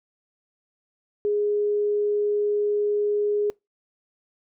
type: tone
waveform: sine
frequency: 414.6 Hz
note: G#4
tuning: 3 cents flat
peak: -20 dBFS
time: 1.25-3.5 s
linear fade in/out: 0 ms
effects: noise-tail reverb RT60 0.2 s tail -25 dB re dry